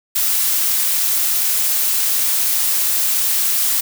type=noise; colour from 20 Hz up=blue; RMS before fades=-17 dBFS; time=0.15-3.81 s; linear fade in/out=10 ms; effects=none